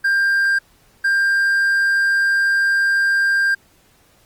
triangle tone pair in turn, 1593 / 1593 Hz, G6 / G6, +27 / +27 cents, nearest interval unison, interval 0 cents, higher neither, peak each -12 dBFS, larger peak neither, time 0.04-0.59 / 1.04-3.55 s, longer second, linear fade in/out 10 ms, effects pink hiss -55 dBFS RMS until 4.25 s + Opus 32 kbps

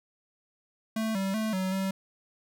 square tone with pitch steps, 221 / 193.4 / 218.8 / 187.8 / 192 Hz, A3 / G3 / A3 / F#3 / G3, +8 / -23 / -9 / +26 / -36 cents, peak -28 dBFS, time 0.96-1.91 s, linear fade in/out 5 ms, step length 190 ms, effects none

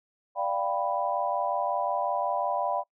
sine chord, G dominant seventh, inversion second, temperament equal, 587.3 / 698.5 / 784 / 987.8 Hz, D5 / F5 / G5 / B5, 0 / 0 / 0 / 0 cents, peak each -31 dBFS, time 0.35-2.84 s, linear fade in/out 50 ms, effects noise-tail reverb RT60 0.1 s tail -23 dB re dry

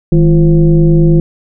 sine tone with frequency modulation, 159.2 Hz, D#3, 40 cents sharp, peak -4 dBFS, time 0.12-1.2 s, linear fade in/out 2 ms, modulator 184 Hz, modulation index 0.94, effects none

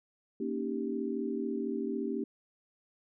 sine chord, Eb dominant seventh, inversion second, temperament equal, 233.1 / 277.2 / 311.1 / 392 Hz, Bb3 / Db4 / Eb4 / G4, 0 / 0 / 0 / 0 cents, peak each -36 / -37 / -39 / -36 dBFS, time 0.4-2.24 s, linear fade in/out 5 ms, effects none

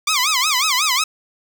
10% pulse tone with vibrato, 1129 Hz, C#6, 31 cents sharp, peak -7 dBFS, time 0.07-1.04 s, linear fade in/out 5 ms, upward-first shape sine, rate 5.5 Hz, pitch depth 230 cents each way, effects none

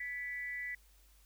sine tone with amplitude modulation, 1975.5 Hz, B6, in tune, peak -35 dBFS, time 0-0.75 s, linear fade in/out 5 ms, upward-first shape sine, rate 281 Hz, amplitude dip 60%, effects added 50 Hz sine -62 dBFS peak until 1.25 s + white hiss -68 dBFS RMS until 1.25 s

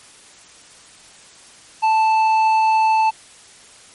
triangle tone with tanh clipping, 880 Hz, A5, in tune, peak -14 dBFS, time 1.82-3.11 s, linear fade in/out 20 ms, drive 12 dB, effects white hiss -45 dBFS RMS until 3.94 s + MP3 48 kbps

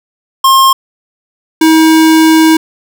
square tone pair in turn, 1068 / 319.3 Hz, C6 / D#4, +35 / +45 cents, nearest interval octave + major sixth, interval 2090 cents, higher first, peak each -4 dBFS, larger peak neither, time 0.44-0.73 / 1.61-2.57 s, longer second, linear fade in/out 5 ms, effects none

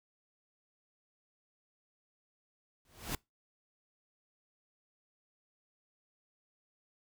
pink noise with exponential growth, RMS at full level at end -33 dBFS, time 2.85-3.15 s, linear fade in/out 2 ms, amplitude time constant 64 ms, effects noise-tail reverb RT60 0.2 s tail -24 dB re dry

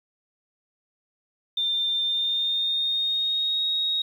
sine tone with pitch glide, 3593 to 3765 Hz, A7 to A#7, +36 to +16 cents, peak -22 dBFS, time 1.57-4.02 s, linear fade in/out 5 ms, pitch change +80 cents, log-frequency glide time 1.99-3.64 s, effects 9-bit

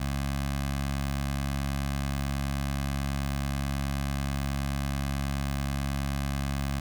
15% pulse tone with notch filter, 69.3 Hz, C#2, in tune, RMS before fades -30 dBFS, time 0-6.8 s, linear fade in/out 5 ms, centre 400 Hz, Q 0.85, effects none

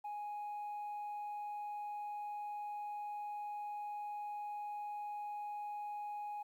sine tone, 830.6 Hz, G#5, in tune, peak -38 dBFS, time 0.04-6.43 s, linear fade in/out 10 ms, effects tanh soft clip ceiling -39 dBFS + 12-bit

